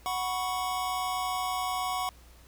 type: chord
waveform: square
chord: F# suspended fourth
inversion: none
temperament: equal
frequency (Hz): 740 / 987.8 / 1108.7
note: F#5 / B5 / C#6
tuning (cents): 0 / 0 / 0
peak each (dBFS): -33 / -37 / -34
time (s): 0.06-2.09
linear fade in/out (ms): 0
effects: added 60 Hz sine -52 dBFS peak until 2.47 s + pink hiss -58 dBFS RMS until 2.47 s